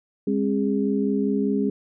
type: tone cluster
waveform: sine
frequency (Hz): 203.4 / 268.4 / 410.3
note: G#3 / C4 / G#4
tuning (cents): -36 / +44 / -21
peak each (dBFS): -23 / -24 / -26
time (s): 0.27-1.7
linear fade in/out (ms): 5
effects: none